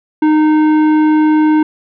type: tone with tanh clipping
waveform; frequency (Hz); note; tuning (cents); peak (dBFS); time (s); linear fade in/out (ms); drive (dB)
sine; 307.9; D#4; -18; -9; 0.22-1.63; 5; 12
effects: none